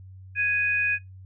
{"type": "tone pair together", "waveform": "sine", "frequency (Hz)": [1661.2, 2489], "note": ["G#6", "D#7"], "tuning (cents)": [0, 0], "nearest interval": "perfect fifth", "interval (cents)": 700, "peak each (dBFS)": [-25, -23], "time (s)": [0.35, 0.99], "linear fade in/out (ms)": 50, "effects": ["noise-tail reverb RT60 0.2 s tail -23 dB re dry", "added 94 Hz sine -42 dBFS peak until 1.25 s"]}